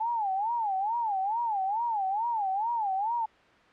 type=tone with vibrato; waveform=sine; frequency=850 Hz; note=G#5; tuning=40 cents sharp; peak=-26 dBFS; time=0-3.26 s; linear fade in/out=10 ms; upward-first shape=sine; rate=2.3 Hz; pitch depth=200 cents each way; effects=white hiss -57 dBFS RMS until 3.72 s + low-pass 2000 Hz 12 dB/octave